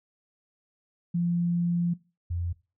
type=tone pair in turn; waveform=sine; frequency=172.8 / 86.4 Hz; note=F3 / F2; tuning=-18 / -18 cents; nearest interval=octave; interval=1200 cents; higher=first; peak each=-23 / -27 dBFS; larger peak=first; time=1.14-1.94 / 2.3-2.53 s; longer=first; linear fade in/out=10 ms; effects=noise-tail reverb RT60 0.3 s tail -20 dB re dry